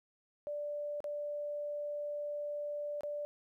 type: tone with dropouts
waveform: sine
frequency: 587 Hz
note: D5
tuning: 1 cent flat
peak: -36 dBFS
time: 0.47-3.25 s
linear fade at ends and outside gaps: 0 ms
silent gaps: 1.004-1.042 / 3.008-3.034 s
effects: 13-bit